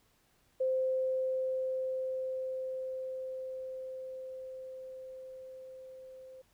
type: tone with level ramp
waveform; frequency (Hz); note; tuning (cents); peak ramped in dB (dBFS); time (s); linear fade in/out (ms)
sine; 520; C5; -11; -27 to -48; 0.6-6.42; 10
effects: pink hiss -70 dBFS RMS until 6.53 s